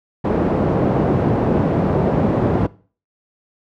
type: band-pass noise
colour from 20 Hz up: pink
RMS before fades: -17 dBFS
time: 0.24-2.67 s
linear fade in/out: 10 ms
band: 120 to 590 Hz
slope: 12 dB/octave
effects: noise-tail reverb RT60 0.4 s tail -20 dB re dry

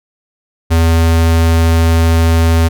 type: tone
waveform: square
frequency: 82.41 Hz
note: E2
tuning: in tune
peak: -8 dBFS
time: 0.7-2.69 s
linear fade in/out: 20 ms
effects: none

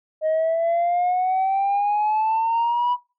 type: exponential sweep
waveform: sine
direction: up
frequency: 622.3 to 987.8 Hz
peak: -16 dBFS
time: 0.21-2.97 s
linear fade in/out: 50 ms
effects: noise-tail reverb RT60 0.3 s tail -20 dB re dry + tanh soft clip ceiling -16 dBFS

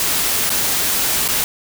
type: noise with dropouts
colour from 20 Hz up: white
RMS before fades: -18 dBFS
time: 0-1.44 s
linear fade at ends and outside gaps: 1 ms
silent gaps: 0.495-0.502 / 1.279-1.286 s
effects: none

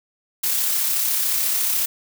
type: noise with amplitude modulation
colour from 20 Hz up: blue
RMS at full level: -20 dBFS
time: 0.43-1.86 s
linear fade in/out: 10 ms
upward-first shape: sine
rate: 34 Hz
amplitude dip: 25%
effects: none

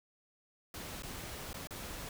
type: noise with dropouts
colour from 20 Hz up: pink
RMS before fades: -44 dBFS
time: 0.74-2.09 s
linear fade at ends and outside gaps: 2 ms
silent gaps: 1.023-1.033 / 1.531-1.542 / 1.672-1.707 s
effects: none

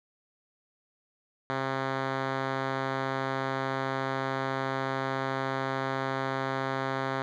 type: tone with low-pass filter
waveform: 5% pulse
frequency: 133.8 Hz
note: C3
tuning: 39 cents sharp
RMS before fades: -31 dBFS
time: 1.5-7.22 s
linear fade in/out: 0 ms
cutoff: 2700 Hz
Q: 0.78
effects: none

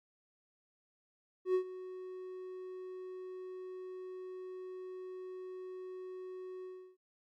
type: tone with ADSR envelope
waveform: triangle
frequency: 370 Hz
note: F#4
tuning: in tune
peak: -24 dBFS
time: 1.45-6.97 s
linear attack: 95 ms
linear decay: 88 ms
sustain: -17 dB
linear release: 330 ms
effects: Opus 48 kbps

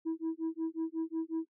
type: tone with tremolo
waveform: sine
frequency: 324.6 Hz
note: E4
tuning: 27 cents flat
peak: -27 dBFS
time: 0.05-1.47 s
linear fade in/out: 20 ms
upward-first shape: sine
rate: 5.5 Hz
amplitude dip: 100%
effects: noise-tail reverb RT60 0.1 s tail -23 dB re dry + tanh soft clip ceiling -29 dBFS

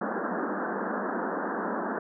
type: band-pass noise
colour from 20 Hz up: pink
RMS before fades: -31 dBFS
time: 0.01-1.99 s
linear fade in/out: 5 ms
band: 190 to 1700 Hz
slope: 96 dB/octave
effects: none

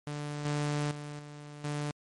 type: tone with level steps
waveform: sawtooth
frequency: 147.2 Hz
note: D3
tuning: 4 cents sharp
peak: -31 / -25 / -35 / -40 / -28 dBFS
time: 0.07-1.91 s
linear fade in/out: 0 ms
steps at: 0.45 / 0.91 / 1.19 / 1.64 s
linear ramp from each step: 5 ms
effects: MP3 48 kbps

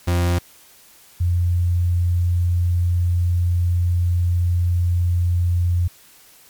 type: tone pair in turn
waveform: 40% pulse / sine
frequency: 87.31 / 87.66 Hz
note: F2 / F2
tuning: 0 / +7 cents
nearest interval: unison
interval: 7 cents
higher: second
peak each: -15 dBFS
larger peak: neither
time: 0.07-0.39 / 1.2-5.88 s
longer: second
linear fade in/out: 10 ms
effects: white hiss -49 dBFS RMS until 6.49 s + MP3 96 kbps

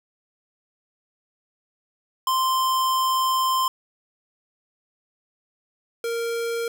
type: tone pair in turn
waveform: square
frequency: 1043 / 464.6 Hz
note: C6 / A#4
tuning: -6 / -6 cents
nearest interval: octave + major second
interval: 1400 cents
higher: first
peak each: -20 / -25 dBFS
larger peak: first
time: 2.27-3.68 / 6.04-6.68 s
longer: first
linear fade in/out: 2 ms
effects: none

